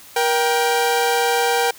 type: tone pair together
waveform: sawtooth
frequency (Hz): 474.3 / 784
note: A#4 / G5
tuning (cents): +30 / 0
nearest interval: major sixth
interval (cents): 870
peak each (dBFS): -15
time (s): 0.16-1.71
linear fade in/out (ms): 5
effects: white hiss -43 dBFS RMS until 1.78 s